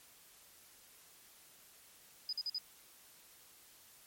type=tone bursts; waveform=sine; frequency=4978 Hz; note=D#8; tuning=in tune; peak=-35 dBFS; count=4; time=2.29-2.583 s; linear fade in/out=2 ms; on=38 ms; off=47 ms; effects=white hiss -61 dBFS RMS until 4.06 s + MP3 64 kbps